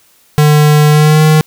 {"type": "tone with pitch glide", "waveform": "square", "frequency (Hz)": [150, 155.02], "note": ["D3", "D#3"], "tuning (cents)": [37, -6], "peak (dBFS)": -5, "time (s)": [0.38, 1.41], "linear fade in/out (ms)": 0, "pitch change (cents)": 57, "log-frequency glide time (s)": [0.9, 1.23], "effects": ["white hiss -49 dBFS RMS until 1.46 s"]}